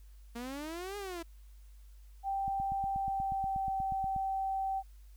sawtooth exponential two-way sweep, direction up then down, 230.7 to 415.1 to 327.2 Hz, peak -35 dBFS, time 0.35-1.23 s, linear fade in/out 10 ms, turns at 0.97 s
sine tone with pitch glide, 783 to 773.1 Hz, G5 to G5, -2 to -24 cents, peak -31 dBFS, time 2.23-4.83 s, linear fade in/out 50 ms, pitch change -22 cents, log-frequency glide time 2.88-3.75 s
click train, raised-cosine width 5 ms, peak -31 dBFS, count 15, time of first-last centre 2.48-4.163 s, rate 8.32 Hz
effects added 50 Hz sine -51 dBFS peak until 5.16 s + white hiss -70 dBFS RMS until 5.16 s

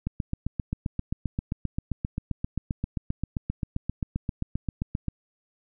click train, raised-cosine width 5 ms, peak -15 dBFS, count 39, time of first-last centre 0.07-5.083 s, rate 7.58 Hz, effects none

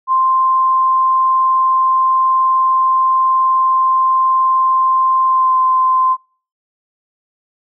sine tone with pitch glide, 1046.5 to 1037.5 Hz, C6 to C6, 0 to -15 cents, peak -10 dBFS, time 0.07-6.17 s, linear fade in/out 50 ms, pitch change -15 cents, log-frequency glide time 5.26-5.55 s, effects noise-tail reverb RT60 0.4 s tail -23 dB re dry

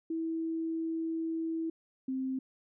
sine tone pair in turn, 325.8 / 262.4 Hz, E4 / C4, -20 / +5 cents, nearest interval major third, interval 375 cents, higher first, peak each -31 / -31 dBFS, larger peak neither, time 0.1-1.7 / 2.08-2.39 s, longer first, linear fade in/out 5 ms, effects none

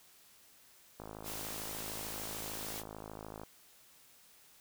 click train, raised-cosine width 1 ms, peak -31 dBFS, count 131, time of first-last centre 1-3.434 s, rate 53.4 Hz
white noise, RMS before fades -43 dBFS, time 1.23-2.84 s, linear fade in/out 50 ms
effects white hiss -62 dBFS RMS until 4.6 s

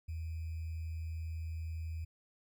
sine tone with sample-and-hold, 81 Hz, E2, 30 cents flat, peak -37 dBFS, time 0.08-2.05 s, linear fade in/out 10 ms, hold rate 2450 Hz, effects none

